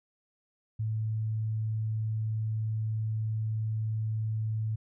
sine tone, 109.6 Hz, A2, 6 cents flat, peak -28 dBFS, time 0.79-4.76 s, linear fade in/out 10 ms, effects none

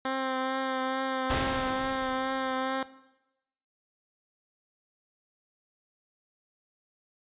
10% pulse tone with vibrato, 262.8 Hz, C4, 8 cents sharp, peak -20 dBFS, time 0.05-2.83 s, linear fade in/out 2 ms, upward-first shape triangle, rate 2.3 Hz, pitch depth 20 cents each way
pink noise with exponential decay, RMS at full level -28 dBFS, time 1.3-2.87 s, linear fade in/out 0 ms, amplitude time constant 340 ms
effects noise-tail reverb RT60 0.9 s tail -17 dB re dry + resampled to 8000 Hz

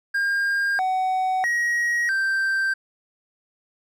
triangle tone with pitch steps, 1609 / 750 / 1896 / 1567 Hz, G6 / F#5 / A#6 / G6, +45 / +23 / +29 / -1 cents, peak -18 dBFS, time 0.14-2.74 s, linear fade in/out 10 ms, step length 650 ms, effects none

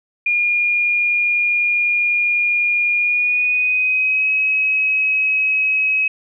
sine tone with pitch glide, 2424 to 2552 Hz, D#7 to D#7, -46 to +43 cents, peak -14 dBFS, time 0.26-6.08 s, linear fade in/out 5 ms, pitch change +89 cents, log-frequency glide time 2.97-4.28 s, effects none

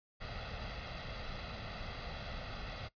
pink noise with comb filter, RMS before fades -43 dBFS, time 0.2-2.89 s, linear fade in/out 20 ms, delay 1.5 ms, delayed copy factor +0.6, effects noise-tail reverb RT60 0.1 s tail -18 dB re dry + resampled to 11025 Hz

